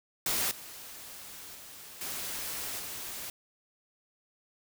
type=noise with level steps; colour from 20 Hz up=white; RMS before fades=-30 / -46 / -48 / -37 / -40 dBFS; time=0.26-3.3 s; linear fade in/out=2 ms; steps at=0.51 / 1.55 / 2.01 / 2.79 s; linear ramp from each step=2 ms; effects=none